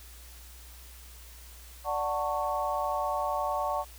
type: chord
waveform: sine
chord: D major seventh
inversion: none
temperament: equal with one note detuned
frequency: 587.3 / 740 / 890.7 / 1108.7 Hz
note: D5 / F#5 / A5 / C#6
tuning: 0 / 0 / +21 / 0 cents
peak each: -33 dBFS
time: 1.84-3.85 s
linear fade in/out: 50 ms
effects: added 60 Hz sine -48 dBFS peak until 3.98 s + white hiss -52 dBFS RMS until 3.98 s